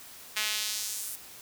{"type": "tone with high-pass filter sweep", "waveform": "sawtooth", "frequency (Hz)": 213.3, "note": "G#3", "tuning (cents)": 46, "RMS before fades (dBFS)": -33, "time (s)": [0.36, 1.16], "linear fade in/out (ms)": 10, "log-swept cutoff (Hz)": [2200, 11000], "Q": 1.1, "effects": ["white hiss -48 dBFS RMS until 1.41 s"]}